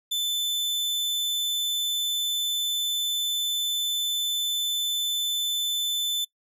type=tone; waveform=40% pulse; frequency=3520 Hz; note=A7; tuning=in tune; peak=-23 dBFS; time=0.11-6.25 s; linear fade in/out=10 ms; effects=noise-tail reverb RT60 0.1 s tail -23 dB re dry